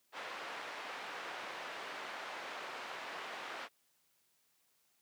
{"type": "band-pass noise", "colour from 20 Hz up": "pink", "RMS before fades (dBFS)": -45, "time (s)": [0.12, 3.69], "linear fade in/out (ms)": 50, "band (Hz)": [680, 2700], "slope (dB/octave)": 12, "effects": ["white hiss -75 dBFS RMS until 5.01 s", "high-pass 80 Hz 12 dB/octave"]}